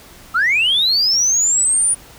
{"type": "linear sweep", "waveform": "sine", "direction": "up", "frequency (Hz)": [1257, 9630], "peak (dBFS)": -11, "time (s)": [0.34, 1.95], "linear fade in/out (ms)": 20, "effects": ["tanh soft clip ceiling -9 dBFS", "pink hiss -42 dBFS RMS until 2.18 s"]}